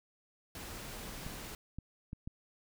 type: noise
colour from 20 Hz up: pink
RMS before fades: -45 dBFS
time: 0.55-1.55 s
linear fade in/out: 2 ms
type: clicks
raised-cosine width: 5 ms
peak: -29 dBFS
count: 4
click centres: 1.265 / 1.786 / 2.131 / 2.275 s
effects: none